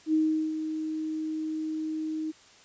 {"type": "tone with ADSR envelope", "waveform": "sine", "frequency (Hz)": 313.4, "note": "D#4", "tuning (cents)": 13, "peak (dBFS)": -20, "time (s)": [0.06, 2.32], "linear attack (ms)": 74, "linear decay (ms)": 390, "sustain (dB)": -9, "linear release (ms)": 20, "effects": ["white hiss -55 dBFS RMS until 2.64 s", "resampled to 16000 Hz"]}